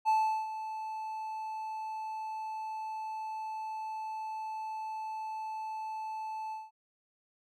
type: tone with ADSR envelope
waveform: triangle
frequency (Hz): 874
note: A5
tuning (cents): -12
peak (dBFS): -21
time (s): 0.05-6.71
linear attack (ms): 35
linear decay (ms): 380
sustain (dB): -13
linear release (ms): 190
effects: none